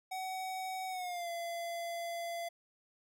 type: tone with pitch glide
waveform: square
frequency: 752 to 681.7 Hz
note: F#5 to F5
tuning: +28 to -42 cents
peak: -38 dBFS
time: 0.11-2.49 s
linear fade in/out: 10 ms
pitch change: -170 cents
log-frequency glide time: 0.89-1.29 s
effects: none